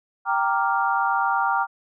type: chord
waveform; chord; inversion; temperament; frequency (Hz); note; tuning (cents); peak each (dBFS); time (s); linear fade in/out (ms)
sine; G minor seventh; none; equal; 784 / 932.3 / 1174.7 / 1396.9; G5 / Bb5 / D6 / F6; 0 / 0 / 0 / 0; -24 / -24 / -26 / -25; 0.25-1.67; 50
effects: none